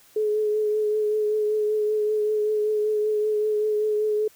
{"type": "tone with vibrato", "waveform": "sine", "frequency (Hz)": 425.4, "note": "G#4", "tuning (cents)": 42, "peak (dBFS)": -20, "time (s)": [0.16, 4.28], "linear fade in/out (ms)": 5, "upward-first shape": "triangle", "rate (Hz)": 5.2, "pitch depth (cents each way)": 26, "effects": ["white hiss -55 dBFS RMS until 4.35 s"]}